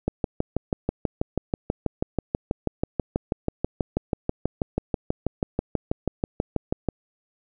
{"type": "click train", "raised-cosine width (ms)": 2, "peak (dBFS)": -9, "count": 43, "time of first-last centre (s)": [0.08, 6.887], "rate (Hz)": 6.17, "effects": []}